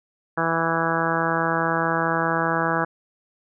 harmonic tone, 164.81 Hz, E3, in tune, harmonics 1 / 2 / 3 / 4 / 5 / 6 / 7 / 8 / 9 / 10, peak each -29 / -29 / -29 / -29 / -29 / -29 / -29 / -29 / -29 / -29 dBFS, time 0.37-2.85 s, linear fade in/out 10 ms, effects none

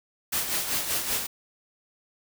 white noise with tremolo, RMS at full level -26 dBFS, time 0.32-1.27 s, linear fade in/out 10 ms, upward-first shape sine, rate 5.2 Hz, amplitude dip 55%, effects none

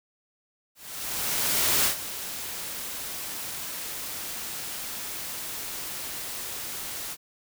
white noise with ADSR envelope, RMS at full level -22 dBFS, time 0.75-7.17 s, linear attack 1100 ms, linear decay 100 ms, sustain -13 dB, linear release 48 ms, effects none

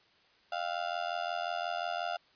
35% pulse tone with amplitude modulation, 698.5 Hz, F5, in tune, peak -27 dBFS, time 0.52-2.17 s, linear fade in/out 5 ms, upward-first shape sine, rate 85.6 Hz, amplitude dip 90%, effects white hiss -65 dBFS RMS until 2.35 s + resampled to 11025 Hz

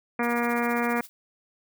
harmonic tone, 238 Hz, A#3, 36 cents sharp, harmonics 1 / 2 / 3 / 4 / 5 / 6 / 7 / 8 / 9 / 10, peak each -27 / -30 / -32 / -33 / -34 / -35 / -35 / -36 / -37 / -37 dBFS, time 0.19-1.01 s, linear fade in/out 5 ms
blue noise with tremolo, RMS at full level -42 dBFS, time 0.23-1.09 s, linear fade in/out 0 ms, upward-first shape sine, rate 15 Hz, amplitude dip 85%
effects none

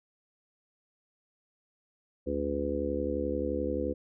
harmonic tone with a mistuned harmonic, 71.5 Hz, D2, 46 cents flat, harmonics 1 / 3 / 4 / 5 / 6 / 7, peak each -37 / -38 / -35 / -36 / -38 / -33 dBFS, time 2.26-3.94 s, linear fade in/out 20 ms, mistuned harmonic 1, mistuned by +63 cents, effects none

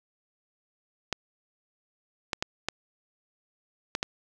clicks, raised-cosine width 0.2 ms, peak -10 dBFS, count 6, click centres 1.127 / 2.332 / 2.425 / 2.686 / 3.951 / 4.029 s, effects none

